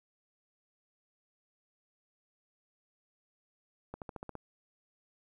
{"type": "accelerating click train", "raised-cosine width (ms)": 1, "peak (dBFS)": -27, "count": 7, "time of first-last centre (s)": [3.94, 4.353], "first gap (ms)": 78, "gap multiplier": 0.95, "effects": ["11-bit"]}